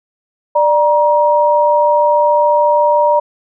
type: tone pair together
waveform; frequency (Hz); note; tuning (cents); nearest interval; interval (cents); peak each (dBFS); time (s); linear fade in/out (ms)
sine; 593 / 947.3; D5 / A#5; +17 / +28; minor sixth; 811; -11; 0.55-3.2; 10
effects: none